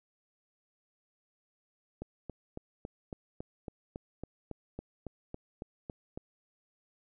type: click train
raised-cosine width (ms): 2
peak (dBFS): -26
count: 16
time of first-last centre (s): 2.02-6.175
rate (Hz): 3.61
effects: none